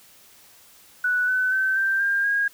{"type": "tone with pitch steps", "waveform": "sine", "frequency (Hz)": [1480, 1509.4, 1539.3, 1569.8, 1601, 1632.7], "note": ["F#6", "F#6", "G6", "G6", "G6", "G#6"], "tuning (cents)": [0, 34, -32, 2, 36, -30], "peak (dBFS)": -19, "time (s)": [1.04, 2.48], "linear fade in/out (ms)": 5, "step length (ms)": 240, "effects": ["white hiss -52 dBFS RMS until 2.53 s"]}